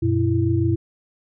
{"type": "tone cluster", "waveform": "sine", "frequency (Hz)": [93.1, 119.7, 332.1], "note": ["F#2", "A#2", "E4"], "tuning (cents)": [11, 46, 13], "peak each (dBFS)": -21, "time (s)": [0.02, 0.76], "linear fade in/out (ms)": 10, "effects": []}